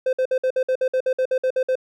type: tone bursts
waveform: triangle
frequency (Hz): 516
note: C5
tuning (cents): -24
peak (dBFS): -15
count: 14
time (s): 0.06-1.755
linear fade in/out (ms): 5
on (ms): 70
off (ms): 55
effects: none